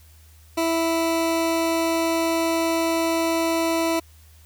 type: tone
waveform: 20% pulse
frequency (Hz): 329.6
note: E4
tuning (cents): 0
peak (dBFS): -15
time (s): 0.57-4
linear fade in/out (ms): 10
effects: added 78 Hz sine -48 dBFS peak until 4.45 s + white hiss -56 dBFS RMS until 4.45 s